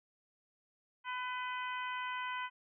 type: harmonic tone with a mistuned harmonic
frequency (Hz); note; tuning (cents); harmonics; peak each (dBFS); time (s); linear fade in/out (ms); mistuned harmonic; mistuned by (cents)
501; B4; +25; 2 / 3 / 4 / 5 / 6; -39 / -43 / -45 / -47 / -49; 1.04-2.5; 50; 6; +34
effects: none